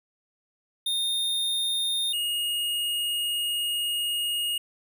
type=tone pair in turn; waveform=square; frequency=3659 / 2864 Hz; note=A#7 / F7; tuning=-33 / +43 cents; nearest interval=major third; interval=424 cents; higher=first; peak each=-25 / -26 dBFS; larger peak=first; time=0.86-2.13 / 2.13-4.58 s; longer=second; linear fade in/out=5 ms; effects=none